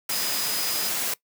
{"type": "tone in noise", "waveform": "sine", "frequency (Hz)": 4986, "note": "D#8", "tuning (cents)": 3, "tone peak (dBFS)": -30, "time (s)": [0.11, 0.89], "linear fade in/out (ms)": 5, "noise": "white", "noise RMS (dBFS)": -27, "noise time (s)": [0.09, 1.14], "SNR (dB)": -6, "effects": ["noise-tail reverb RT60 0.1 s tail -20 dB re dry", "high-pass 150 Hz 12 dB/octave"]}